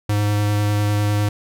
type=tone with vibrato; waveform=square; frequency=103.83 Hz; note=G#2; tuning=in tune; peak=-17 dBFS; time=0.09-1.29 s; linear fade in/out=5 ms; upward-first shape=sine; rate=10 Hz; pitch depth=11 cents each way; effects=none